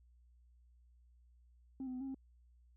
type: tone with pitch steps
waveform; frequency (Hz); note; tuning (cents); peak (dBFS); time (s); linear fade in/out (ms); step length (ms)
sine; 265.1 / 255.3 / 253.2 / 270.3 / 266.2; C4 / C4 / B3 / C#4 / C4; +23 / -42 / +43 / -44 / +30; -38; 1.8-2.145; 2; 69
effects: tanh soft clip ceiling -38 dBFS + added 60 Hz sine -63 dBFS peak until 2.76 s